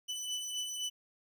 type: beating tone pair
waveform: 25% pulse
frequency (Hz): 2986 / 2989.9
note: F#7 / F#7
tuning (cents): +15 / +17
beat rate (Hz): 3.9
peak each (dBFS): -38 / -34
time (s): 0.08-0.9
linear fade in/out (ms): 20
effects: none